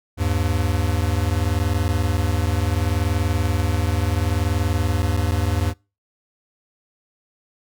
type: tone pair together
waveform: square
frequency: 79.3 / 100 Hz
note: D#2 / G2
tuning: +33 / +35 cents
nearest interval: major third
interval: 402 cents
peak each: -22 dBFS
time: 0.17-5.74 s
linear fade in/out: 50 ms
effects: noise-tail reverb RT60 0.3 s tail -26 dB re dry